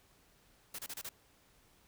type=noise bursts; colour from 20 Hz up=white; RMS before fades=-43 dBFS; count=5; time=0.74-1.091 s; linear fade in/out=5 ms; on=47 ms; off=29 ms; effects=pink hiss -67 dBFS RMS until 1.87 s